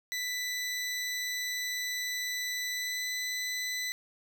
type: tone with pitch glide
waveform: 20% pulse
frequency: 1986 to 1998.7 Hz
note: B6 to B6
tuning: +9 to +20 cents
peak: -27 dBFS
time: 0.12-3.92 s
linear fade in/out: 0 ms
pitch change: +11 cents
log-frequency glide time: 2.72-3.06 s
effects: none